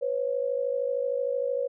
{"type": "tone pair together", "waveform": "sine", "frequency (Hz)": [494.9, 548], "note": ["B4", "C#5"], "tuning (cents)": [4, -20], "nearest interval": "major second", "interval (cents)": 176, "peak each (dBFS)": -28, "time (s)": [0.01, 1.68], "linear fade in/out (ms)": 20, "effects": []}